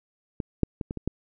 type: clicks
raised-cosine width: 3 ms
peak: -16 / -7 / -17 / -19 / -20 / -13 dBFS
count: 6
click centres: 0.402 / 0.633 / 0.812 / 0.909 / 0.973 / 1.076 s
effects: none